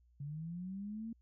sine linear sweep, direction up, 138.59 to 231.3 Hz, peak -40 dBFS, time 0.2-1.13 s, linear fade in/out 5 ms, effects added 60 Hz sine -65 dBFS peak until 1.21 s

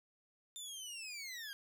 20% pulse linear sweep, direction down, 3600 to 1581 Hz, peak -39 dBFS, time 0.56-1.53 s, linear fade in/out 0 ms, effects none

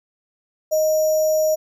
sine tone with sample-and-hold, 622.3 Hz, D#5, in tune, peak -15 dBFS, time 0.71-1.56 s, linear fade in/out 20 ms, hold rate 6300 Hz, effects none

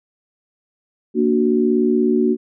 sine chord, Bb augmented, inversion none, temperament equal, 233.1 / 293.7 / 370 Hz, Bb3 / D4 / F#4, 0 / 0 / 0 cents, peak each -17 / -20 / -17 dBFS, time 1.14-2.37 s, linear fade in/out 50 ms, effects none

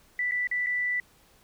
sine tone with dropouts, 1975.5 Hz, B6, in tune, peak -25 dBFS, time 0.19-1 s, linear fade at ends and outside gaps 2 ms, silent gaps 0.312-0.319 / 0.472-0.513 / 0.663-0.668 s, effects pink hiss -60 dBFS RMS until 1.43 s

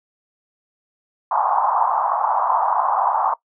pink band-pass noise, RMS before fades -19 dBFS, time 1.31-3.34 s, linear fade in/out 5 ms, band 760 to 1100 Hz, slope 48 dB/octave, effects noise-tail reverb RT60 0.1 s tail -20 dB re dry

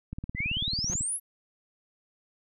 click train, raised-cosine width 5 ms, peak -23 dBFS, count 17, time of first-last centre 0.13-1.009 s, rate 18.2 Hz
sine exponential sweep, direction up, 1937 to 11580 Hz, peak -28 dBFS, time 0.35-1.2 s, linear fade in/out 50 ms
sawtooth tone with exponential growth, 179.4 Hz, F3, 47 cents sharp, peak -30 dBFS, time 0.82-0.94 s, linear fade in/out 2 ms, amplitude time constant 25 ms
effects none

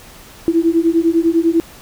sine beating tone pair, 326.8 / 336.8 Hz, E4 / E4, -15 / +37 cents, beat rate 10 Hz, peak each -14 dBFS, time 0.48-1.6 s, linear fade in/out 0 ms, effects pink hiss -40 dBFS RMS until 1.81 s

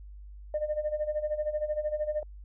sine tone with tremolo, 605 Hz, D#5, 49 cents flat, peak -24 dBFS, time 0.54-2.23 s, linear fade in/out 2 ms, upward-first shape sine, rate 13 Hz, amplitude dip 80%, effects tanh soft clip ceiling -22 dBFS + added 50 Hz sine -43 dBFS peak until 2.44 s

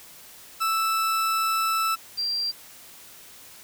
40% pulse / sine tone pair in turn, 1318.5 / 4733 Hz, E6 / D8, 0 / +13 cents, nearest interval octave + minor seventh, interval 2213 cents, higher second, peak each -21 / -24 dBFS, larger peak first, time 0.6-1.96 / 2.17-2.52 s, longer first, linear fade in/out 20 ms, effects white hiss -47 dBFS RMS until 3.63 s

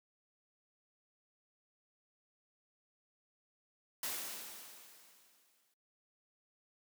white noise with exponential decay, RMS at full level -38 dBFS, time 4.03-5.74 s, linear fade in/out 2 ms, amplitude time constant 370 ms, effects noise-tail reverb RT60 0.3 s tail -24 dB re dry + high-pass 200 Hz 12 dB/octave

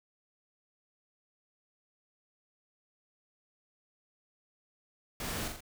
pink noise with echo, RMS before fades -38 dBFS, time 5.2-5.48 s, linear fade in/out 2 ms, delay 42 ms, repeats 3, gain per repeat -4 dB, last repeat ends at 5.606 s, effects none

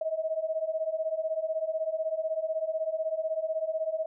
sine beating tone pair, 627 / 643 Hz, D#5 / E5, +13 / -43 cents, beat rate 16 Hz, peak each -32 / -30 dBFS, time 0.01-4.06 s, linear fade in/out 5 ms, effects none

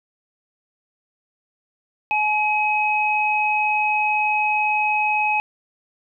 sine tone pair together, 848.3 / 2542 Hz, G#5 / D#7, +36 / +36 cents, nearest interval octave + perfect fifth, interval 1900 cents, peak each -20 dBFS, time 2.11-5.4 s, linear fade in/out 0 ms, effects none

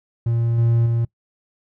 triangle tone with level steps, 116.54 Hz, A#2, in tune, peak -15 / -12 / -15 dBFS, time 0.26-1.05 s, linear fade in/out 5 ms, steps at 0.58 / 0.86 s, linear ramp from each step 2 ms, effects noise-tail reverb RT60 0.1 s tail -23 dB re dry

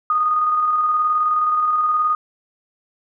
sine tone with tremolo, 1235 Hz, D#6, 13 cents flat, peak -14 dBFS, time 0.1-2.15 s, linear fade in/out 2 ms, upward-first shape square, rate 19 Hz, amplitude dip 25%, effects none

